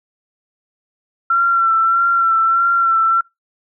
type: tone with vibrato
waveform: sine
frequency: 1356 Hz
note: E6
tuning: 49 cents sharp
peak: -11 dBFS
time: 1.3-3.21 s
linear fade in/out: 5 ms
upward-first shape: sine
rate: 1.6 Hz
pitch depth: 29 cents each way
effects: noise-tail reverb RT60 0.2 s tail -26 dB re dry